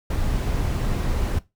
brown noise, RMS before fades -23 dBFS, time 0.1-1.39 s, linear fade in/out 5 ms, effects noise-tail reverb RT60 0.2 s tail -17 dB re dry

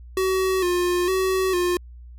square tone with vibrato, 365.9 Hz, F#4, 19 cents flat, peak -20 dBFS, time 0.17-1.77 s, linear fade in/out 2 ms, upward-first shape square, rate 1.1 Hz, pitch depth 53 cents each way, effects added 60 Hz sine -39 dBFS peak until 2.18 s

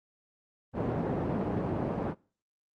pink band-pass noise, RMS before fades -31 dBFS, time 0.73-2.15 s, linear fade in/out 50 ms, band 120 to 680 Hz, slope 12 dB/octave, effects noise-tail reverb RT60 0.4 s tail -24 dB re dry + Opus 32 kbps

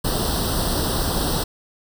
pink noise with comb filter, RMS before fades -22 dBFS, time 0.04-1.44 s, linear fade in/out 10 ms, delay 0.22 ms, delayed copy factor +0.9, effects none

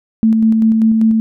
sine tone with tremolo, 222.2 Hz, A3, 17 cents sharp, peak -7 dBFS, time 0.23-1.2 s, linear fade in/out 0 ms, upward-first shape square, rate 5.1 Hz, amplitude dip 25%, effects none

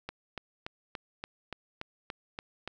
click train, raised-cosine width 0.3 ms, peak -21 dBFS, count 10, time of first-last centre 0.09-2.676 s, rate 3.48 Hz, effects none

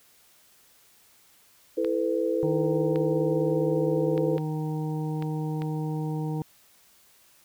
sine chord, E suspended fourth, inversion none, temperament equal with one note detuned, 329.6 / 440 / 504.8 Hz, E4 / A4 / B4, 0 / 0 / +38 cents, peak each -28 / -28 / -27 dBFS, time 1.77-4.38 s, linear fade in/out 10 ms
clicks, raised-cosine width 0.3 ms, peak -23 dBFS, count 6, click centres 1.847 / 2.959 / 4.178 / 4.381 / 5.224 / 5.62 s
harmonic tone, 155 Hz, D#3, 6 cents flat, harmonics 1 / 2 / 3 / 5 / 6, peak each -28 / -34 / -38 / -42 / -44 dBFS, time 2.43-6.42 s, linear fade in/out 0 ms
effects white hiss -59 dBFS RMS until 7.44 s

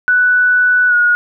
sine tone with pitch glide, 1485 to 1446.1 Hz, F#6 to F#6, +6 to -40 cents, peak -8 dBFS, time 0.08-1.15 s, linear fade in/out 0 ms, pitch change -46 cents, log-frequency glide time 0.88-0.94 s, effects none

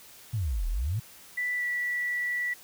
sine exponential two-way sweep, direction down then up, 123.47 to 36.71 to 123.47 Hz, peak -26 dBFS, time 0.33-1 s, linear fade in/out 10 ms, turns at 0.68 s
sine tone with pitch glide, 1975.5 to 1955.1 Hz, B6 to B6, 0 to -18 cents, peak -27 dBFS, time 1.37-2.54 s, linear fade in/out 10 ms, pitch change -18 cents, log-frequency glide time 1.56-1.64 s
effects white hiss -51 dBFS RMS until 2.63 s

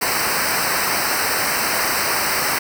pink noise with comb filter, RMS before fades -20 dBFS, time 0.01-2.59 s, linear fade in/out 10 ms, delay 0.29 ms, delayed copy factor -1, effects none

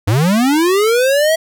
square linear sweep, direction up, 92.5 to 655 Hz, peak -11 dBFS, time 0.07-1.36 s, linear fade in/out 10 ms, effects none

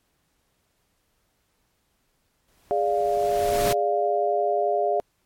pink noise with exponential growth, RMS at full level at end -25 dBFS, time 2.48-3.73 s, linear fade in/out 5 ms, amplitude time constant 270 ms
sine chord, D diminished, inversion second, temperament equal with one note detuned, 412 / 587.3 / 698.5 Hz, Ab4 / D5 / F5, -14 / 0 / 0 cents, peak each -25 / -25 / -23 dBFS, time 2.71-5 s, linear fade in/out 0 ms
effects pink hiss -70 dBFS RMS until 5.25 s + MP3 64 kbps

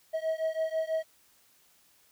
triangle beating tone pair, 638 / 644.1 Hz, D#5 / E5, +43 / -40 cents, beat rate 6.1 Hz, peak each -29 / -30 dBFS, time 0.13-1.04 s, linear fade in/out 20 ms, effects white hiss -64 dBFS RMS until 2.11 s

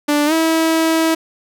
sawtooth tone with pitch glide, 293.7 to 324 Hz, D4 to E4, 0 to -30 cents, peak -9 dBFS, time 0.08-1.15 s, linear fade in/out 10 ms, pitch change +170 cents, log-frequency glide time 0.26-0.33 s, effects none

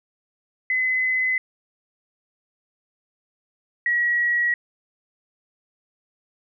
sine tone pair in turn, 2029 / 1915.1 Hz, B6 / A#6, +46 / +46 cents, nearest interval minor second, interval 100 cents, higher first, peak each -19 / -18 dBFS, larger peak second, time 0.7-1.38 / 3.86-4.54 s, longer neither, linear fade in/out 2 ms, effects none

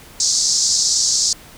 white band-pass noise, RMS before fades -17 dBFS, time 0.2-1.33 s, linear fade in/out 2 ms, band 4500 to 7200 Hz, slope 48 dB/octave, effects pink hiss -42 dBFS RMS until 1.57 s

